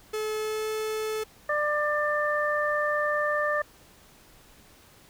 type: tone with pitch glide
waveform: 45% pulse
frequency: 431 to 434.2 Hz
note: A4 to A4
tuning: -36 to -23 cents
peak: -28 dBFS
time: 0.13-1.24 s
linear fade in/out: 10 ms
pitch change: +13 cents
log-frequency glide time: 0.35-0.71 s
type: harmonic tone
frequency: 595 Hz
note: D5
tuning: 22 cents sharp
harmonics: 1 / 2 / 3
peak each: -27 / -29 / -28 dBFS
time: 1.49-3.62 s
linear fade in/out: 5 ms
effects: pink hiss -55 dBFS RMS until 5.09 s

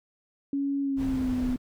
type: tone with pitch glide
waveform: sine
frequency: 279 to 251.4 Hz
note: C#4 to B3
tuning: +11 to +31 cents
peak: -25 dBFS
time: 0.53-1.56 s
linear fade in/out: 2 ms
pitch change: -180 cents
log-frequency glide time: 0.82-1.36 s
type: noise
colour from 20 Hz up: brown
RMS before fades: -35 dBFS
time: 0.96-1.58 s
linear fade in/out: 50 ms
effects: none

